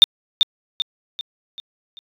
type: tone with echo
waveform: sine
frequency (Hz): 3622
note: A7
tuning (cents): +49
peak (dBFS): -3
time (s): 0.02-0.04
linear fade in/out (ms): 0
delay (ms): 390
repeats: 5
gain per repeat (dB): -7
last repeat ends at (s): 1.99
effects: tanh soft clip ceiling 0 dBFS